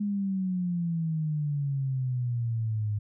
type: exponential sweep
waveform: sine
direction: down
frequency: 207.5 to 103.2 Hz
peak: -26 dBFS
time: 0-2.99 s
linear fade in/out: 10 ms
effects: none